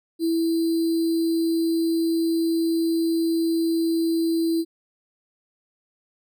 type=tone with sample-and-hold; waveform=sine; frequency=329.6 Hz; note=E4; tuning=in tune; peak=-19 dBFS; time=0.19-4.65 s; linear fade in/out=50 ms; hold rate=4410 Hz; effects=none